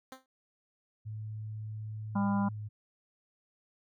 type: tone with exponential decay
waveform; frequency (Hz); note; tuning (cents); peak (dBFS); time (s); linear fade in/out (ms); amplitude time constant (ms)
10% pulse; 261.6; C4; 0; -33; 0.12-0.26; 1; 29
type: tone with pitch glide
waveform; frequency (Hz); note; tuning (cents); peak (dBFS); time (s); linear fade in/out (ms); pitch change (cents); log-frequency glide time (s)
sine; 108 to 105.84; A2 to G#2; -32 to +33; -37; 1.05-2.69; 20; -35; 2.5-2.58
type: harmonic tone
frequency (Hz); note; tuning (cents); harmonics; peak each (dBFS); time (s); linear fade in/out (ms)
200.2; G3; +37; 1 / 3 / 4 / 5 / 6 / 7; -27 / -45 / -39 / -37 / -48 / -45; 2.15-2.49; 10
effects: none